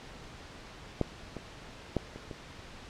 clicks, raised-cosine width 2 ms, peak -13 / -25 / -14 / -29 / -26 dBFS, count 5, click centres 1.013 / 1.367 / 1.967 / 2.16 / 2.312 s, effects pink hiss -48 dBFS RMS until 2.89 s + low-pass 5000 Hz 12 dB/octave

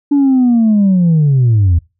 sine linear sweep, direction down, 290 to 79.6 Hz, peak -5 dBFS, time 0.11-1.79 s, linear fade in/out 10 ms, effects noise-tail reverb RT60 0.3 s tail -26 dB re dry + tanh soft clip ceiling -5 dBFS

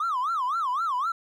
triangle tone with vibrato, 1162 Hz, D6, 19 cents flat, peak -21 dBFS, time 0-1.12 s, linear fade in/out 5 ms, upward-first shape sine, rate 3.9 Hz, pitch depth 290 cents each way, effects tanh soft clip ceiling -20 dBFS

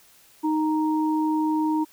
sine tone pair together, 311.1 / 932.2 Hz, D#4 / A#5, 0 / 0 cents, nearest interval octave + perfect fifth, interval 1900 cents, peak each -21 / -27 dBFS, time 0.43-1.85 s, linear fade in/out 20 ms, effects white hiss -55 dBFS RMS until 1.92 s

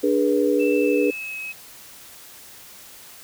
sine chord, G# diminished, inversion second, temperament equal with one note detuned, 293.7 / 415.3 / 487.4 Hz, D4 / G#4 / B4, 0 / 0 / -23 cents, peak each -21 dBFS, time 0.03-1.11 s, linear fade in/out 10 ms
sine tone with pitch glide, 2648 to 2558 Hz, E7 to D#7, +7 to +47 cents, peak -29 dBFS, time 0.59-1.53 s, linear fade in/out 20 ms, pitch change -60 cents, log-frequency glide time 0.77-1.4 s
effects white hiss -44 dBFS RMS until 3.23 s

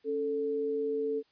sine tone pair together, 277.2 / 441.7 Hz, C#4 / A4, 0 / +7 cents, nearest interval minor sixth, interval 807 cents, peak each -37 / -29 dBFS, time 0.04-1.23 s, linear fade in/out 50 ms, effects white hiss -69 dBFS RMS until 1.31 s + resampled to 11025 Hz

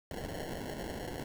white noise with sample-and-hold, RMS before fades -40 dBFS, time 0.11-1.24 s, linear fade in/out 2 ms, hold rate 1225 Hz, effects none

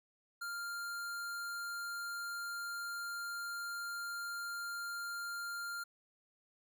square tone, 1396.9 Hz, F6, in tune, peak -40 dBFS, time 0.41-5.84 s, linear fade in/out 10 ms, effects none

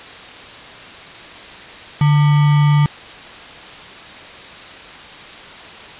sine tone with sample-and-hold, 146.83 Hz, D3, in tune, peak -9 dBFS, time 2.01-2.86 s, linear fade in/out 2 ms, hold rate 1050 Hz, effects white hiss -35 dBFS RMS until 5.99 s + resampled to 8000 Hz

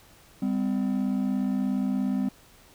triangle tone pair together, 198.8 / 255.8 Hz, G3 / C4, +25 / -39 cents, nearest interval major third, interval 436 cents, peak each -24 dBFS, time 0.42-2.29 s, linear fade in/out 5 ms, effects tanh soft clip ceiling -16 dBFS + pink hiss -55 dBFS RMS until 2.74 s

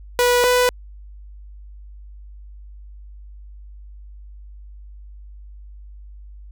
sawtooth tone pair in turn, 489.2 / 496 Hz, B4 / B4, -16 / +7 cents, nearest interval unison, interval 23 cents, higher second, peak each -10 dBFS, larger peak neither, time 0.19-0.44 / 0.44-0.69 s, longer neither, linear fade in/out 0 ms, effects added 50 Hz sine -37 dBFS peak until 6.51 s

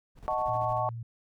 brown noise with tremolo, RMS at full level -45 dBFS, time 0.15-0.82 s, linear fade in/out 50 ms, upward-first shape square, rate 13 Hz, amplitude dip 70%
sine chord, D# half-diminished seventh, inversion none, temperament equal, 622.3 / 740 / 880 / 1108.7 Hz, D#5 / F#5 / A5 / C#6, 0 / 0 / 0 / 0 cents, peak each -32 dBFS, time 0.28-0.89 s, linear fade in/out 0 ms
sine tone, 115.7 Hz, A#2, 13 cents flat, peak -35 dBFS, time 0.48-1.03 s, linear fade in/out 5 ms
effects none

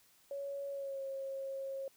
sine tone with pitch glide, 559 to 541.5 Hz, C#5 to C#5, +14 to -41 cents, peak -38 dBFS, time 0.31-1.88 s, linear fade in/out 2 ms, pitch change -55 cents, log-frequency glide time 0.71-1.02 s, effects white hiss -67 dBFS RMS until 1.96 s

